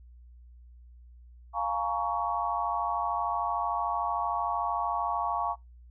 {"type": "chord", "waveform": "sine", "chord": "Bb minor seventh", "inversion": "second", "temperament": "just", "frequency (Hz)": [699.2, 839.1, 932.3, 1118.8], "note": ["F5", "Ab5", "Bb5", "Db6"], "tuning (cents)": [2, 18, 0, 16], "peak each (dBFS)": [-33, -34, -33, -31], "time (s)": [1.53, 5.56], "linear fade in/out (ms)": 50, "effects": ["noise-tail reverb RT60 0.2 s tail -23 dB re dry", "added 60 Hz sine -49 dBFS peak until 5.9 s"]}